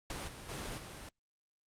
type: noise with level steps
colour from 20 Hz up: pink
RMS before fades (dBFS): -41 / -48 / -41 / -47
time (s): 0.1-1.09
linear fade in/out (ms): 2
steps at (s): 0.27 / 0.48 / 0.77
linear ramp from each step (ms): 20
effects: low-pass 10000 Hz 12 dB/octave + Opus 48 kbps